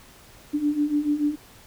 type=beating tone pair; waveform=sine; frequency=290 / 296.9 Hz; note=D4 / D4; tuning=-22 / +19 cents; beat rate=6.9 Hz; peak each=-26 / -22 dBFS; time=0.53-1.36 s; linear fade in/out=20 ms; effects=pink hiss -50 dBFS RMS until 1.66 s